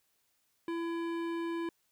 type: tone with hard clipping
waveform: sine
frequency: 335.5 Hz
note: E4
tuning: 31 cents sharp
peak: -35 dBFS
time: 0.68-1.69 s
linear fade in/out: 2 ms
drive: 15 dB
effects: white hiss -75 dBFS RMS until 1.91 s